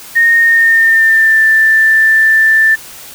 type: tone with pitch glide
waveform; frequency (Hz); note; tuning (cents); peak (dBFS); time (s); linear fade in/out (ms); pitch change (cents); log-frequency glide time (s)
sine; 1848 to 1771.7; A#6 to A6; -16 to +11; -5; 0.15-2.76; 20; -73; 0.38-1.42
effects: white hiss -32 dBFS RMS until 3.14 s